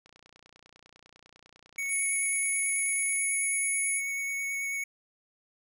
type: click train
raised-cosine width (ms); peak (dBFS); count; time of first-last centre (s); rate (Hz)
0.2; -36; 94; 0.06-3.16; 30
type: tone with vibrato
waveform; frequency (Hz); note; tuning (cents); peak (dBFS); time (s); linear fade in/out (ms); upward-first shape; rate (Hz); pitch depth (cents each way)
square; 2220; C#7; +2; -31; 1.78-4.84; 5; sine; 9.2; 10
type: tone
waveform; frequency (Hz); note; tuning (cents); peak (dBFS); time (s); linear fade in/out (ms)
sine; 10080; D#9; +21; -28; 1.88-4.02; 50
effects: none